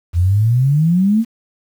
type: exponential sweep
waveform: sine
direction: up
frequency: 82.41 to 234.4 Hz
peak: -10 dBFS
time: 0.13-1.25 s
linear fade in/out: 50 ms
effects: 7-bit